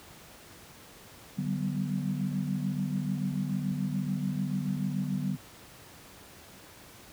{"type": "chord", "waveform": "sine", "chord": "G major seventh", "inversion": "second", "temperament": "equal with one note detuned", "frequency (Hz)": [146.83, 189.1, 196, 246.9], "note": ["D3", "F#3", "G3", "B3"], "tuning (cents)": [0, 38, 0, 0], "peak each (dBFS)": [-33, -32, -36, -36], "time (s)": [1.37, 5.37], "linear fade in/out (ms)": 20, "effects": ["pink hiss -51 dBFS RMS until 7.12 s", "high-pass 60 Hz 12 dB/octave"]}